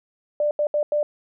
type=tone bursts at uneven times; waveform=sine; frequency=593 Hz; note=D5; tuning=17 cents sharp; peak=-18 dBFS; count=4; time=0.4-0.51 / 0.59-0.67 / 0.74-0.83 / 0.92-1.03 s; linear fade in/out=2 ms; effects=none